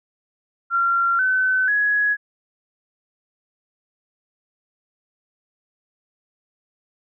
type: tone with pitch steps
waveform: sine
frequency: 1376 / 1518 / 1674.6 Hz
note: F6 / F#6 / G#6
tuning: -26 / +44 / +14 cents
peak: -16 dBFS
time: 0.7-2.17 s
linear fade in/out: 50 ms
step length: 490 ms
effects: none